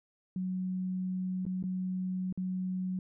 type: tone with dropouts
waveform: sine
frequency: 185 Hz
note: F#3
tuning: in tune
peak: -31 dBFS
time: 0.36-2.99 s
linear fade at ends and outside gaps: 2 ms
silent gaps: 1.453-1.464 / 1.627-1.638 / 2.326-2.375 s
effects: none